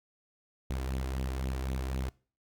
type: tone with flanger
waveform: sawtooth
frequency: 65.41 Hz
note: C2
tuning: in tune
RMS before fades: -34 dBFS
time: 0.7-2.09 s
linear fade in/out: 0 ms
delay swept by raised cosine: 0.29 to 2.99 ms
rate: 3.9 Hz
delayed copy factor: +0.55
effects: noise-tail reverb RT60 0.4 s tail -23 dB re dry